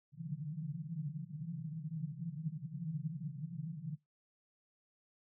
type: band-pass noise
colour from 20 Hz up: pink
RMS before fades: -42 dBFS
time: 0.12-3.98 s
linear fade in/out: 50 ms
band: 140 to 170 Hz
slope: 96 dB/octave
effects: noise-tail reverb RT60 0.2 s tail -23 dB re dry